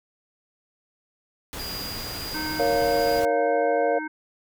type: noise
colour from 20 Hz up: pink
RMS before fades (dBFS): -35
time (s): 1.53-3.25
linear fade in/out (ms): 0
type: tone with tremolo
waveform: square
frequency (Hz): 4843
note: D#8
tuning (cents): -48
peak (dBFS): -33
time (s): 1.59-3.2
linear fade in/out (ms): 5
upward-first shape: sine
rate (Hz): 1.5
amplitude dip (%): 25
type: harmonic tone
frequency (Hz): 309.4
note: D#4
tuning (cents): -10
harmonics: 1 / 3 / 5 / 7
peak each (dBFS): -32 / -36 / -33 / -40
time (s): 2.34-4.08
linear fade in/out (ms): 10
type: chord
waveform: sine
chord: Bb minor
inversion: none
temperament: just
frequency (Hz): 466.2 / 559.4 / 699.2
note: Bb4 / Db5 / F5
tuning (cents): 0 / +16 / +2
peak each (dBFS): -24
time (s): 2.59-3.99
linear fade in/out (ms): 10
effects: none